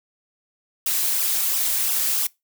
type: noise with flanger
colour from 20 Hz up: blue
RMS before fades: -22 dBFS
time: 0.86-2.27 s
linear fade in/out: 5 ms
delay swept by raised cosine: 0.45 to 6.25 ms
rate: 2.9 Hz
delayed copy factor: -0.9
effects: noise-tail reverb RT60 0.2 s tail -23 dB re dry